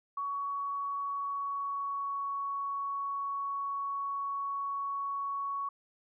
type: tone with pitch glide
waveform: sine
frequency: 1122 to 1115.5 Hz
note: C#6 to C#6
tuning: +21 to +11 cents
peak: -32 dBFS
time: 0.17-5.69 s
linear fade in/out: 5 ms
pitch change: -10 cents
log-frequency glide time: 1.11-2.3 s
effects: none